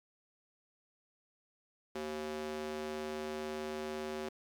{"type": "tone with high-pass filter", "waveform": "square", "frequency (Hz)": 76.5, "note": "D#2", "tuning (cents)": -29, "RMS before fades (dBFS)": -40, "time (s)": [1.95, 4.29], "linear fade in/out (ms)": 5, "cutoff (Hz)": 340, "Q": 1.8, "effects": ["low-pass 7000 Hz 12 dB/octave", "10-bit"]}